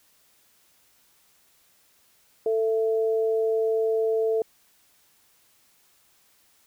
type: tone pair together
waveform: sine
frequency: 444.5 / 666 Hz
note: A4 / E5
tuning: +18 / +18 cents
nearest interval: perfect fifth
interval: 700 cents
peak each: -21 / -31 dBFS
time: 2.46-4.42 s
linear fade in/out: 2 ms
effects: white hiss -62 dBFS RMS until 6.66 s